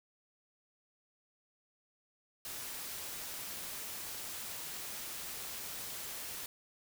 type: noise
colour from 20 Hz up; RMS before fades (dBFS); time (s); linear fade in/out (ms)
white; -43; 2.45-6.46; 2
effects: none